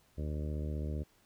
harmonic tone, 75.4 Hz, D2, 46 cents sharp, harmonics 1 / 2 / 3 / 4 / 5 / 6 / 7 / 8, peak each -35 / -41 / -45 / -47 / -49 / -51 / -52 / -53 dBFS, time 0.17-1.04 s, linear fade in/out 20 ms, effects pink hiss -68 dBFS RMS until 1.25 s

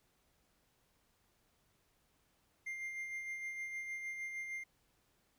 triangle tone with tremolo, 2100 Hz, C7, 6 cents sharp, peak -37 dBFS, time 2.66-4.64 s, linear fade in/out 10 ms, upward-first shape sine, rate 6.5 Hz, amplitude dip 40%, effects pink hiss -75 dBFS RMS until 5.38 s

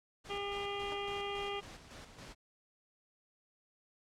pink noise with tremolo, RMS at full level -50 dBFS, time 0.24-2.35 s, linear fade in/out 20 ms, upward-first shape square, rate 3.6 Hz, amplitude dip 50%
harmonic tone, 402.6 Hz, G4, 46 cents sharp, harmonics 1 / 2 / 3 / 5 / 6 / 7 / 8, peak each -40 / -43 / -45 / -48 / -48 / -47 / -47 dBFS, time 0.29-1.61 s, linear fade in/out 20 ms
15% pulse tone with exponential decay, 304.5 Hz, D#4, 37 cents flat, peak -35 dBFS, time 0.92-1.03 s, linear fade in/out 0 ms, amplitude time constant 22 ms
effects low-pass 7000 Hz 12 dB/octave

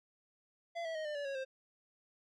square tone with pitch steps, 680 / 651.9 / 625 / 599.2 / 574.5 / 550.7 / 528 Hz, F5 / E5 / D#5 / D5 / D5 / C#5 / C5, -46 / -19 / +8 / +35 / -38 / -11 / +16 cents, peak -38 dBFS, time 0.75-1.45 s, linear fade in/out 20 ms, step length 100 ms, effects low-pass 4000 Hz 12 dB/octave

